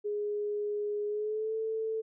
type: tone with pitch glide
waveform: sine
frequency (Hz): 415.3 to 442.5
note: G#4 to A4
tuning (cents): 0 to +10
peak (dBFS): -30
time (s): 0.04-2.02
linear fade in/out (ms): 20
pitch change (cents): +110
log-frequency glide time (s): 1.07-1.55
effects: none